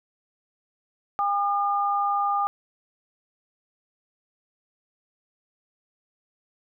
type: tone pair together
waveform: sine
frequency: 807 / 1210.8 Hz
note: G#5 / D#6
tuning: -50 / -48 cents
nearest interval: perfect fifth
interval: 702 cents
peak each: -24 dBFS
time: 1.19-2.47 s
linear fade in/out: 0 ms
effects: none